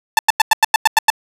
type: tone bursts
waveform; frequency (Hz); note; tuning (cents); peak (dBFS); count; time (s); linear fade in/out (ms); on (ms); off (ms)
sawtooth; 880; A5; 0; -3; 9; 0.17-1.102; 2; 20; 94
effects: resampled to 32000 Hz + 7-bit